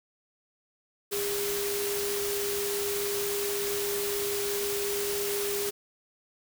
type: tone in noise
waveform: sine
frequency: 405.3 Hz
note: G#4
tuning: 42 cents flat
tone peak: -30 dBFS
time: 1.11-5.71 s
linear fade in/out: 20 ms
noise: white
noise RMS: -33 dBFS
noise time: 1.11-5.71 s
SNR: 0 dB
effects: none